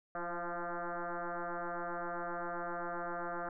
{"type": "tone with frequency modulation", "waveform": "sine", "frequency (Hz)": 342.2, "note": "F4", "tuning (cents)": -35, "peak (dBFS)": -36, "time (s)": [0.15, 3.49], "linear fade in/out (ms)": 2, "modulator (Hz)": 173, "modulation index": 7, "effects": []}